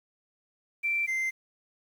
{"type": "tone pair in turn", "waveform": ["sine", "triangle"], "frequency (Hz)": [2346, 2082], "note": ["D7", "C7"], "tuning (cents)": [-2, -9], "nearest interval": "major second", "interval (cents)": 207, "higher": "first", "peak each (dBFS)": -25, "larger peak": "neither", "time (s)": [[0.83, 1.07], [1.07, 1.31]], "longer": "neither", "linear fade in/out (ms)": 20, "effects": ["9-bit"]}